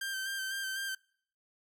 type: tone with vibrato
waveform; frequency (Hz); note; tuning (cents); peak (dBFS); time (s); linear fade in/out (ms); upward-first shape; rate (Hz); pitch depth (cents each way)
sawtooth; 1568; G6; 0; -31; 0.01-0.95; 5; square; 4; 23
effects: noise-tail reverb RT60 0.6 s tail -26 dB re dry